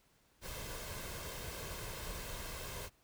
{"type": "noise with comb filter", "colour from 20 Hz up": "pink", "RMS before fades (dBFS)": -44, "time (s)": [0.41, 2.9], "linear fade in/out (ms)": 50, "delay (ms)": 1.9, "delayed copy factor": 0.5, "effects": ["pink hiss -71 dBFS RMS until 3.03 s"]}